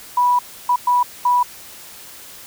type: tone bursts at uneven times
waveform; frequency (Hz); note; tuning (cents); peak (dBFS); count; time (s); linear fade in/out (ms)
sine; 981; B5; -12; -12; 4; 0.17-0.39 / 0.69-0.76 / 0.87-1.03 / 1.25-1.43; 5
effects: white hiss -39 dBFS RMS until 2.46 s